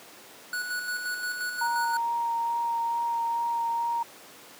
square tone with tremolo, 1471 Hz, F#6, 11 cents flat, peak -29 dBFS, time 0.53-1.97 s, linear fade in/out 2 ms, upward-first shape square, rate 5.7 Hz, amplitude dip 40%
sine tone with vibrato, 932.3 Hz, A#5, in tune, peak -25 dBFS, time 1.61-4.03 s, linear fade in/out 5 ms, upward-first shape sine, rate 2.3 Hz, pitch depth 10 cents each way
effects pink hiss -48 dBFS RMS until 4.59 s + high-pass 300 Hz 12 dB/octave

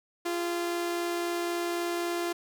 sawtooth tone pair together, 345.5 / 409.3 Hz, F4 / G#4, -19 / -25 cents, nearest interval minor third, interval 294 cents, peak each -25 / -37 dBFS, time 0.25-2.33 s, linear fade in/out 10 ms, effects none

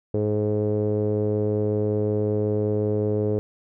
sawtooth tone with low-pass filter, 105.4 Hz, G#2, 26 cents sharp, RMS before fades -23 dBFS, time 0.14-3.39 s, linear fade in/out 0 ms, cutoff 460 Hz, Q 7.1, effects none

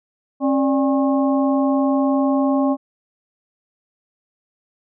harmonic tone with a mistuned harmonic, 270.5 Hz, C#4, 42 cents flat, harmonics 1 / 2 / 3 / 4, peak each -16 / -22 / -26 / -28 dBFS, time 0.4-2.77 s, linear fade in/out 50 ms, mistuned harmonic 2, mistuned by +140 cents, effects none

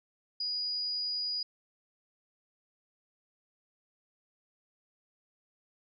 sine tone, 4905 Hz, D#8, 26 cents flat, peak -31 dBFS, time 0.4-1.43 s, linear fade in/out 5 ms, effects none

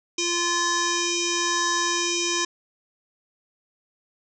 sine tone with frequency modulation, 2426 Hz, D#7, 44 cents flat, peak -21 dBFS, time 0.18-2.45 s, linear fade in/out 5 ms, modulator 693 Hz, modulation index 6.1, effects none

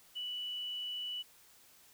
sine tone, 2960 Hz, F#7, in tune, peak -37 dBFS, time 0.15-1.23 s, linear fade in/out 20 ms, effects white hiss -62 dBFS RMS until 1.93 s

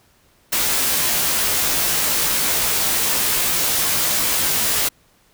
white noise with comb filter, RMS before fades -19 dBFS, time 0.52-4.89 s, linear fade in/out 10 ms, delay 16 ms, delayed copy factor -0.8, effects pink hiss -57 dBFS RMS until 5.33 s

